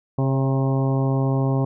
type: harmonic tone with a mistuned harmonic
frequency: 134 Hz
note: C3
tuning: 42 cents sharp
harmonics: 1 / 2 / 3 / 4 / 5 / 6 / 7 / 8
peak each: -19 / -25 / -29 / -31 / -33 / -35 / -36 / -37 dBFS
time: 0.18-1.65 s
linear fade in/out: 5 ms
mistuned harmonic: 4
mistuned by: +28 cents
effects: none